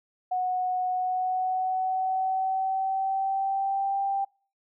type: tone with pitch glide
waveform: sine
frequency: 735 to 787.8 Hz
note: F#5 to G5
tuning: -12 to +8 cents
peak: -24 dBFS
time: 0.31-4.25 s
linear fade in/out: 10 ms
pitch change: +120 cents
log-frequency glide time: 0.9-3.99 s
effects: noise-tail reverb RT60 0.4 s tail -26 dB re dry